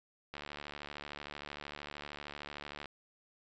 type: click train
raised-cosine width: 0.3 ms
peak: -27 dBFS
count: 185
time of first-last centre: 0.34-2.857 s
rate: 73.1 Hz
effects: resampled to 16000 Hz